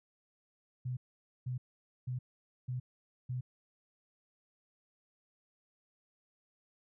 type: tone bursts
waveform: sine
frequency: 125.9 Hz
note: B2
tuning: 34 cents sharp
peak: -34 dBFS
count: 5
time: 0.85-3.41 s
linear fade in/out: 10 ms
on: 120 ms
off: 490 ms
effects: none

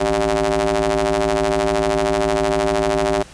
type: ring-modulated tone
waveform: sawtooth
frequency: 109 Hz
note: A2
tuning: 16 cents flat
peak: -9 dBFS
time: 0-3.23 s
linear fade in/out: 10 ms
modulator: 497 Hz
effects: pink hiss -42 dBFS RMS until 3.33 s + resampled to 22050 Hz

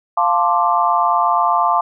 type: chord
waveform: sine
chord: D minor seventh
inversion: first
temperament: equal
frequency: 698.5 / 880 / 1046.5 / 1174.7 Hz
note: F5 / A5 / C6 / D6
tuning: 0 / 0 / 0 / 0 cents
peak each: -18 dBFS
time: 0.17-1.81 s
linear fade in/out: 5 ms
effects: none

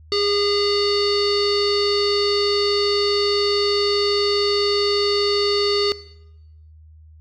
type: tone with low-pass filter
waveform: square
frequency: 407.6 Hz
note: G#4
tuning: 32 cents flat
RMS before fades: -20 dBFS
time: 0.12-5.92 s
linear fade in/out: 0 ms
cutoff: 4400 Hz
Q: 9.9
effects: noise-tail reverb RT60 0.9 s tail -19 dB re dry + added 78 Hz sine -43 dBFS peak until 7.2 s

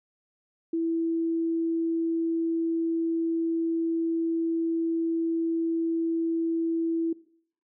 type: tone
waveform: sine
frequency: 330 Hz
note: E4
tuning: 2 cents sharp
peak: -24 dBFS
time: 0.73-7.13 s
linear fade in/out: 5 ms
effects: noise-tail reverb RT60 0.6 s tail -20 dB re dry

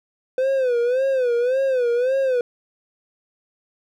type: tone with vibrato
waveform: triangle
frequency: 506 Hz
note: B4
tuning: 42 cents sharp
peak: -15 dBFS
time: 0.38-2.41 s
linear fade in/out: 2 ms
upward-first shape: sine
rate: 1.8 Hz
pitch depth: 120 cents each way
effects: none

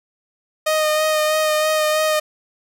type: tone with vibrato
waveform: sawtooth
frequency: 618 Hz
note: D#5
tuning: 12 cents flat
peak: -12 dBFS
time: 0.66-2.2 s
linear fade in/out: 10 ms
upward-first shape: sine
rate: 3.1 Hz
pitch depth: 18 cents each way
effects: none

